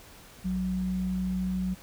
sine tone pair together, 61.69 / 185.1 Hz, B1 / F#3, -1 / +1 cents, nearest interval octave + perfect fifth, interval 1902 cents, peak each -36 / -27 dBFS, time 0.44-1.75 s, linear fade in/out 20 ms, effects pink hiss -51 dBFS RMS until 1.82 s

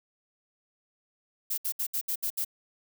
violet noise bursts, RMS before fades -30 dBFS, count 7, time 1.5-2.448 s, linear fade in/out 10 ms, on 78 ms, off 67 ms, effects none

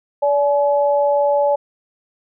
sine tone pair together, 575.7 / 850 Hz, D5 / G#5, -35 / +40 cents, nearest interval perfect fifth, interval 675 cents, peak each -14 / -19 dBFS, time 0.22-1.56 s, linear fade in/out 10 ms, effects none

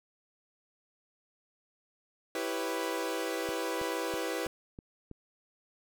sawtooth chord, C# half-diminished seventh, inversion first, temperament equal, 329.6 / 392 / 493.9 / 554.4 Hz, E4 / G4 / B4 / C#5, 0 / 0 / 0 / 0 cents, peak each -33 / -34 / -32 / -37 dBFS, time 2.35-4.47 s, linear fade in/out 2 ms
click train, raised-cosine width 3 ms, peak -31 dBFS, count 6, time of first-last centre 3.49-5.113 s, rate 3.08 Hz
effects none

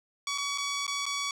10% pulse tone with dropouts, 1132 Hz, C#6, 36 cents sharp, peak -21 dBFS, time 0.27-1.31 s, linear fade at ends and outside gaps 2 ms, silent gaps 0.378-0.382 / 0.577-0.582 / 0.867-0.878 / 1.056-1.063 s, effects low-pass 9000 Hz 12 dB/octave

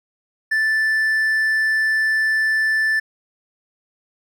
triangle tone, 1760 Hz, A6, in tune, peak -14 dBFS, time 0.51-3 s, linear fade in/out 10 ms, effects none

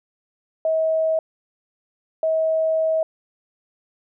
sine tone bursts at uneven times, 640 Hz, D#5, 49 cents sharp, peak -17 dBFS, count 2, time 0.65-1.19 / 2.23-3.03 s, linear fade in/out 2 ms, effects none

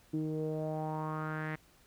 sawtooth tone with low-pass filter sweep, 155.5 Hz, D#3, 1 cent flat, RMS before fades -36 dBFS, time 0.13-1.56 s, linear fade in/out 10 ms, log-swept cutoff 320 to 2000 Hz, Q 4.4, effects pink hiss -64 dBFS RMS until 1.86 s

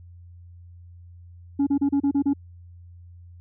sine tone bursts, 280.8 Hz, C#4, 22 cents sharp, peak -15 dBFS, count 7, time 1.59-2.335 s, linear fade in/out 10 ms, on 79 ms, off 32 ms, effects tanh soft clip ceiling -17 dBFS + added 87 Hz sine -43 dBFS peak until 3.4 s

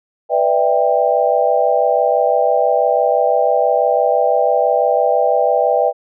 sine chord, E minor seventh, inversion second, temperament just, 494.4 / 593.3 / 659.3 / 791.1 Hz, B4 / D5 / E5 / G5, +2 / +18 / 0 / +16 cents, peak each -17 dBFS, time 0.29-5.93 s, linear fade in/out 50 ms, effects none

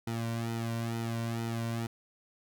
sawtooth tone with flanger, 115.4 Hz, A#2, 17 cents flat, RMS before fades -34 dBFS, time 0.07-1.87 s, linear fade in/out 5 ms, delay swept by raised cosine 1.8 to 2.39 ms, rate 2.2 Hz, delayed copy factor -0.95, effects none

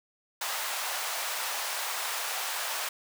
pink high-pass noise, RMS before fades -33 dBFS, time 0.41-2.89 s, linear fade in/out 5 ms, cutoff 690 Hz, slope 24 dB/octave, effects none

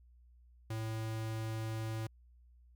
square tone, 111 Hz, A2, 16 cents sharp, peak -37 dBFS, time 0.7-2.07 s, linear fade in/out 5 ms, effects added 60 Hz sine -59 dBFS peak until 2.75 s

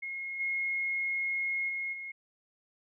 sine tone with level steps, 2157 Hz, C#7, 48 cents flat, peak -35 / -29 / -32 / -38 dBFS, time 0.02-2.12 s, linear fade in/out 10 ms, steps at 0.39 / 1.68 / 1.92 s, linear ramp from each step 20 ms, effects none

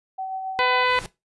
sine tone with tremolo, 761 Hz, F#5, 48 cents sharp, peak -26 dBFS, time 0.18-0.84 s, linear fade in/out 10 ms, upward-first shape sine, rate 7.4 Hz, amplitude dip 35%
harmonic tone, 501 Hz, B4, 25 cents sharp, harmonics 1 / 2 / 3 / 4 / 5 / 6 / 7 / 8 / 9, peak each -25 / -23 / -27 / -25 / -29 / -32 / -34 / -35 / -38 dBFS, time 0.59-0.99 s, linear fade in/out 0 ms
pink noise with exponential growth, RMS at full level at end -33 dBFS, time 0.63-1.06 s, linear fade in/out 0 ms, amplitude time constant 92 ms
effects noise-tail reverb RT60 0.2 s tail -17 dB re dry + resampled to 24000 Hz

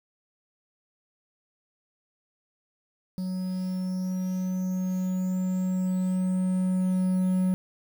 triangle tone with level ramp, 185 Hz, F#3, in tune, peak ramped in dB -26 to -19 dBFS, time 3.18-7.54 s, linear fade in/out 0 ms, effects 8-bit

